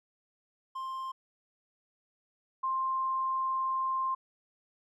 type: tone pair in turn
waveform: triangle / sine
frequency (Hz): 1053 / 1053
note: C6 / C6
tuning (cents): +11 / +11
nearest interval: unison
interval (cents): 0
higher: neither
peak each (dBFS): -33 / -28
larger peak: second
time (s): 0.75-1.12 / 2.63-4.15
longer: second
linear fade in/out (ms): 10
effects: none